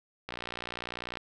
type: click train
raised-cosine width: 0.3 ms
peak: -20 dBFS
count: 54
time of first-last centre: 0.29-1.172 s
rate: 60.1 Hz
effects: none